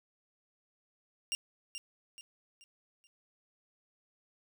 20% pulse tone with echo, 2794 Hz, F7, in tune, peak -27 dBFS, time 1.32-1.35 s, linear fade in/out 0 ms, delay 430 ms, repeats 4, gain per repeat -8 dB, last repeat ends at 3.07 s, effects none

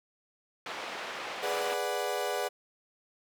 pink band-pass noise, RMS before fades -39 dBFS, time 0.66-1.74 s, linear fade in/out 2 ms, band 560 to 3400 Hz, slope 12 dB/octave
35% pulse chord, G# half-diminished seventh, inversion none, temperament equal, 415.3 / 493.9 / 587.3 / 740 Hz, G#4 / B4 / D5 / F#5, 0 / 0 / 0 / 0 cents, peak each -34 dBFS, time 1.42-2.49 s, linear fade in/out 20 ms
effects none

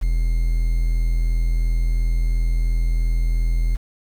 triangle tone with quantisation, 41.45 Hz, E1, 10 cents sharp, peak -14 dBFS, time 0.01-3.77 s, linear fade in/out 20 ms, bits 7, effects none

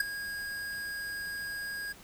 square tone with ADSR envelope, 1636 Hz, G#6, 26 cents flat, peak -22 dBFS, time 0-1.93 s, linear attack 5 ms, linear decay 11 ms, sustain -14 dB, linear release 13 ms, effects pink hiss -53 dBFS RMS until 2.03 s

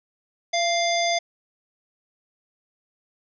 harmonic tone with a mistuned harmonic, 698.5 Hz, F5, in tune, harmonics 1 / 3 / 5 / 7 / 9, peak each -22 / -27 / -29 / -30 / -32 dBFS, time 0.53-1.19 s, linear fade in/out 10 ms, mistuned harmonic 1, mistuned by -38 cents, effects none

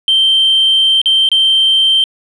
sine tone with dropouts, 3131 Hz, G7, 3 cents flat, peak -6 dBFS, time 0.08-2.04 s, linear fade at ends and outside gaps 1 ms, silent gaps 1.016-1.058 / 1.289-1.316 s, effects tanh soft clip ceiling -4 dBFS

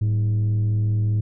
sine tone with frequency modulation, 106.3 Hz, G#2, 41 cents sharp, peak -15 dBFS, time 0.01-1.21 s, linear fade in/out 10 ms, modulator 84.8 Hz, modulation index 0.22, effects tanh soft clip ceiling -17 dBFS

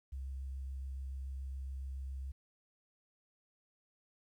sine tone with vibrato, 66.7 Hz, C2, 34 cents sharp, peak -39 dBFS, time 0.12-2.32 s, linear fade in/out 10 ms, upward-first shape triangle, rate 7.1 Hz, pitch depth 16 cents each way, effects 12-bit

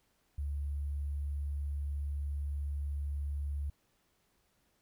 sine tone with sample-and-hold, 71.6 Hz, D2, 43 cents flat, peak -33 dBFS, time 0.38-3.7 s, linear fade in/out 5 ms, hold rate 11025 Hz, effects pink hiss -74 dBFS RMS until 4.81 s

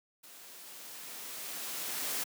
white noise with level ramp, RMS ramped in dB -53 to -34 dBFS, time 0.23-2.24 s, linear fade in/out 10 ms, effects high-pass 200 Hz 12 dB/octave

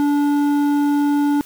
triangle tone with hard clipping, 289.3 Hz, D4, 26 cents flat, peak -16 dBFS, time 0-1.41 s, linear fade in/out 0 ms, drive 12 dB, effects white hiss -43 dBFS RMS until 1.45 s

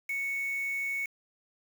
sine tone with quantisation, 2217 Hz, C#7, in tune, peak -30 dBFS, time 0.09-1.06 s, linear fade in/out 5 ms, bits 7, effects none

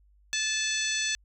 harmonic tone, 871 Hz, A5, 18 cents flat, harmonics 2 / 3 / 4 / 5 / 6 / 7 / 8 / 9, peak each -33 / -33 / -33 / -35 / -42 / -33 / -43 / -38 dBFS, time 0.33-1.15 s, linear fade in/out 0 ms, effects added 50 Hz sine -58 dBFS peak until 1.24 s

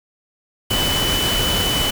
sine tone in noise, 2994 Hz, F#7, 20 cents sharp, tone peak -20 dBFS, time 0.7-1.91 s, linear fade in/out 10 ms, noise pink, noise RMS -21 dBFS, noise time 0.7-1.91 s, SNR -2 dB, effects none

